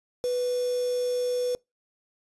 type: tone with quantisation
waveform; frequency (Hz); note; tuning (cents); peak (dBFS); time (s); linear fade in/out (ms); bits
sine; 493.9; B4; 0; -24; 0.24-1.55; 0; 6
effects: noise-tail reverb RT60 0.2 s tail -25 dB re dry + resampled to 24000 Hz